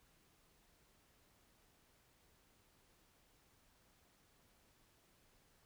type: silence
effects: pink hiss -72 dBFS RMS until 5.65 s